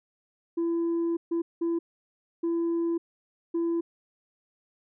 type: tone bursts at uneven times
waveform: sine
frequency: 336.3 Hz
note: E4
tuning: 35 cents sharp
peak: -22 dBFS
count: 5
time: 0.57-1.17 / 1.31-1.42 / 1.61-1.79 / 2.43-2.98 / 3.54-3.81 s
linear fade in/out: 10 ms
effects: tanh soft clip ceiling -23 dBFS